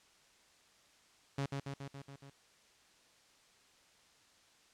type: tone with echo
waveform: sawtooth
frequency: 138.59 Hz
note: C#3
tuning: in tune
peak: -30 dBFS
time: 1.38-1.46 s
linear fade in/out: 5 ms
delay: 140 ms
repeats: 6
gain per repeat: -3 dB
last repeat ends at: 2.3 s
effects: white hiss -66 dBFS RMS until 4.73 s + low-pass 7000 Hz 12 dB/octave